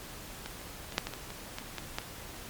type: clicks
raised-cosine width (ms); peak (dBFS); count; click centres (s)
0.2; -21 / -30 / -25 / -8 / -17 / -21 / -25 / -19 / -18 / -14 / -29; 11; 0.46 / 0.615 / 0.923 / 0.981 / 1.07 / 1.137 / 1.304 / 1.585 / 1.783 / 1.985 / 2.017
effects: pink hiss -45 dBFS RMS until 2.49 s + MP3 96 kbps